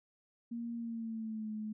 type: tone with pitch glide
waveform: sine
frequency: 234.2 to 214.8 Hz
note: A#3 to A3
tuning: +8 to -41 cents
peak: -37 dBFS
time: 0.51-1.73 s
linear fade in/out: 10 ms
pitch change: -149 cents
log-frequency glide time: 0.75-1.51 s
effects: none